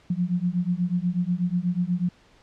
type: beating tone pair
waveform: sine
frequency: 173.5 / 181.7 Hz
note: F3 / F#3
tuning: -11 / -31 cents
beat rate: 8.2 Hz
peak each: -25 dBFS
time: 0.1-2.09 s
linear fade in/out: 5 ms
effects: pink hiss -57 dBFS RMS until 2.42 s + low-pass 5000 Hz 12 dB/octave